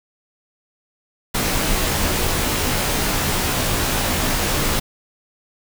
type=noise with comb filter; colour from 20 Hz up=pink; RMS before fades=-20 dBFS; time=1.34-4.8 s; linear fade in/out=10 ms; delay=18 ms; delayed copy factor=-0.85; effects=none